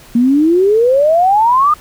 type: exponential sweep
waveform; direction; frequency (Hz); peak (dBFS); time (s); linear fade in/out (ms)
sine; up; 230 to 1244.5; -7; 0.15-1.74; 5
effects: pink hiss -40 dBFS RMS until 1.8 s